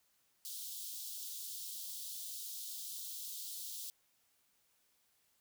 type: high-pass noise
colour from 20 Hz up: white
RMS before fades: -45 dBFS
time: 0.45-3.9 s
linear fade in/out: 0 ms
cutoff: 3300 Hz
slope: 48 dB/octave
effects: white hiss -75 dBFS RMS until 5.4 s